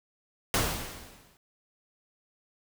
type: noise with exponential decay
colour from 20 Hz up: pink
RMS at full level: -24 dBFS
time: 0.54-1.37 s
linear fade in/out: 1 ms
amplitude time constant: 180 ms
effects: none